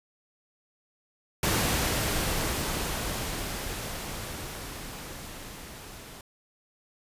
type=noise with level ramp; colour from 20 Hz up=pink; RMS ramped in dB=-25 to -45 dBFS; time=1.43-6.21 s; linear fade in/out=2 ms; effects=resampled to 32000 Hz